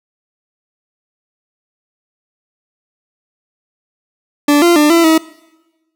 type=tone with pitch steps; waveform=40% pulse; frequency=291.1 / 344.7 / 298.3 / 335.6 / 320.1 Hz; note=D4 / F4 / D4 / E4 / D#4; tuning=-15 / -23 / +27 / +31 / +49 cents; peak=-6 dBFS; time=4.48-5.18 s; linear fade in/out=5 ms; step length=140 ms; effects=noise-tail reverb RT60 1.0 s tail -21 dB re dry